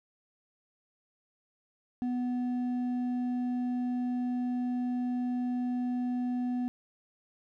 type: tone with hard clipping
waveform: sine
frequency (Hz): 247.3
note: B3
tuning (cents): +3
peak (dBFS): -30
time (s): 2.02-6.68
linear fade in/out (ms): 0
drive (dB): 4
effects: none